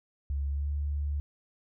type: tone with pitch glide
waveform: sine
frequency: 70.1 to 72.45 Hz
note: C#2 to D2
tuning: +20 to -23 cents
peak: -28 dBFS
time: 0.3-1.2 s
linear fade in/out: 0 ms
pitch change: +57 cents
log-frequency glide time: 0.49-0.69 s
effects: none